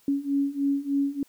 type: beating tone pair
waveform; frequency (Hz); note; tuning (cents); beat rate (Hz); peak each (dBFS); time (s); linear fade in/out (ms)
sine; 277.8 / 281.1; C#4 / C#4; +4 / +24; 3.3; -27 / -25; 0.08-1.23; 2
effects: white hiss -61 dBFS RMS until 1.28 s